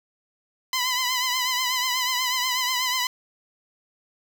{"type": "tone with vibrato", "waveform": "10% pulse", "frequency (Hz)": 1009, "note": "B5", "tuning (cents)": 37, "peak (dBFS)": -14, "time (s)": [0.73, 3.07], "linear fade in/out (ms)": 2, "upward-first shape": "triangle", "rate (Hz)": 8.2, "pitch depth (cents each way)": 64, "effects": []}